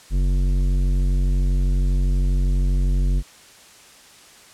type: tone with tanh clipping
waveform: triangle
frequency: 46.25 Hz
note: F#1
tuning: in tune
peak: -18 dBFS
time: 0.1-3.23 s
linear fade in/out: 50 ms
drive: 17 dB
effects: white hiss -47 dBFS RMS until 4.53 s + low-pass 9000 Hz 12 dB/octave